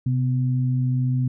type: tone pair together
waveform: sine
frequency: 128.8 / 250.7 Hz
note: C3 / B3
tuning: -27 / +26 cents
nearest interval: octave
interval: 1153 cents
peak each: -19 / -28 dBFS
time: 0.06-1.28 s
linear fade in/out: 5 ms
effects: none